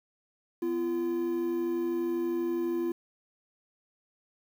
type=tone pair together; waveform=triangle; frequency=249.6 / 341.9 Hz; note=B3 / F4; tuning=+19 / -37 cents; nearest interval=perfect fourth; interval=544 cents; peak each=-34 / -26 dBFS; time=0.62-2.92 s; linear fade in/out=5 ms; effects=9-bit